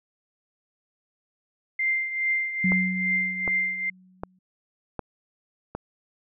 sine tone with tremolo, 2093 Hz, C7, in tune, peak -20 dBFS, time 1.79-3.9 s, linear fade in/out 5 ms, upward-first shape triangle, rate 2.4 Hz, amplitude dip 70%
sine tone with exponential decay, 185 Hz, F#3, in tune, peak -20 dBFS, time 2.64-4.39 s, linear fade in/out 5 ms, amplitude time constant 380 ms
click train, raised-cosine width 1 ms, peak -16 dBFS, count 5, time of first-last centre 2.72-5.75 s, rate 1.32 Hz
effects none

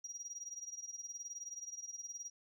sine tone with tremolo, 5730 Hz, F8, 44 cents sharp, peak -39 dBFS, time 0.04-2.3 s, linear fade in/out 5 ms, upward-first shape sine, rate 19 Hz, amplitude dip 85%, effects tanh soft clip ceiling -39 dBFS

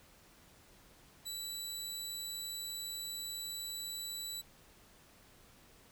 20% pulse tone, 3951 Hz, B7, in tune, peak -34 dBFS, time 1.25-4.42 s, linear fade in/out 20 ms, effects pink hiss -62 dBFS RMS until 5.91 s

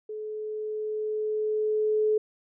sine tone with level ramp, 429 Hz, A4, 44 cents flat, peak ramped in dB -33 to -20 dBFS, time 0.09-2.18 s, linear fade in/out 5 ms, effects none

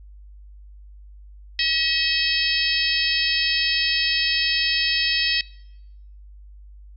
harmonic tone with a mistuned harmonic, 641 Hz, E5, 49 cents flat, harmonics 3 / 4 / 5 / 6 / 7 / 8, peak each -26 / -26 / -26 / -26 / -26 / -26 dBFS, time 1.59-5.41 s, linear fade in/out 2 ms, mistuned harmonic 8, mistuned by +36 cents, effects noise-tail reverb RT60 0.9 s tail -24 dB re dry + added 50 Hz sine -41 dBFS peak until 6.96 s

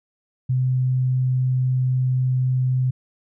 sine tone, 128.3 Hz, C3, 34 cents flat, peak -17 dBFS, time 0.49-2.91 s, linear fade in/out 10 ms, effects none

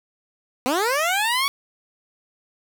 15% pulse linear sweep, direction up, 240 to 1138 Hz, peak -13 dBFS, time 0.66-1.48 s, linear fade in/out 0 ms, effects none

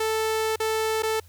sawtooth tone with dropouts, 440 Hz, A4, in tune, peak -19 dBFS, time 0-1.2 s, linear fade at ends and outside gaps 5 ms, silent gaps 0.56-0.6 / 1.024-1.032 s, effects added 86 Hz sine -48 dBFS peak until 1.28 s + white hiss -58 dBFS RMS until 1.28 s

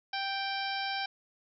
harmonic tone with a mistuned harmonic, 784 Hz, G5, in tune, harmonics 1 / 2 / 3 / 4 / 5 / 6 / 7, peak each -35 / -38 / -40 / -41 / -42 / -43 / -43 dBFS, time 0.13-1.06 s, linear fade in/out 5 ms, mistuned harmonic 7, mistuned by -51 cents, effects none

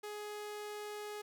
sawtooth tone, 418.2 Hz, G#4, 12 cents sharp, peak -38 dBFS, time 0.03-1.22 s, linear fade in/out 10 ms, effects none

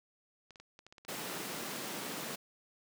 clicks, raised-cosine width 0.2 ms, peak -36 dBFS, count 12, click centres 0.507 / 0.558 / 0.6 / 0.791 / 0.866 / 0.925 / 0.982 / 1.05 / 1.103 / 1.158 / 1.203 / 1.34 s
pink high-pass noise, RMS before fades -41 dBFS, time 1.08-2.36 s, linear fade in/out 10 ms, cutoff 170 Hz, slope 24 dB/octave
effects none

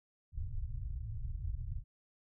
pink low-pass noise, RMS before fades -39 dBFS, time 0.32-1.84 s, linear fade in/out 50 ms, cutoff 120 Hz, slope 48 dB/octave, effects none

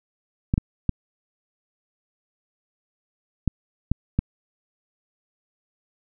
clicks, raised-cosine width 5 ms, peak -7 dBFS, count 6, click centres 0.539 / 0.579 / 0.893 / 3.477 / 3.916 / 4.19 s, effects none

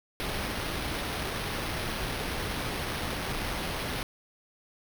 pink noise with sample-and-hold, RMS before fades -33 dBFS, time 0.2-4.03 s, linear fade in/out 0 ms, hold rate 7350 Hz, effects none

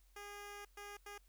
10% pulse tone bursts at uneven times, 408.8 Hz, G#4, 27 cents flat, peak -40 dBFS, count 3, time 0.16-0.65 / 0.77-0.97 / 1.06-1.18 s, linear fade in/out 5 ms, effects added 45 Hz sine -65 dBFS peak until 1.28 s + white hiss -75 dBFS RMS until 1.28 s

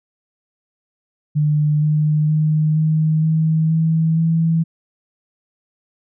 sine tone with pitch steps, 150 / 152.18 / 154.4 / 156.64 / 158.92 / 161.23 / 163.58 Hz, D3 / D#3 / D#3 / D#3 / D#3 / E3 / E3, +37 / -38 / -13 / +12 / +37 / -38 / -13 cents, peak -13 dBFS, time 1.35-4.64 s, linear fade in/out 20 ms, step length 470 ms, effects none

